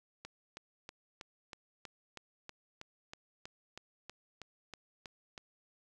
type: click train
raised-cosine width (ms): 0.2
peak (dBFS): -28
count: 17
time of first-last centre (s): 0.25-5.378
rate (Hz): 3.12
effects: none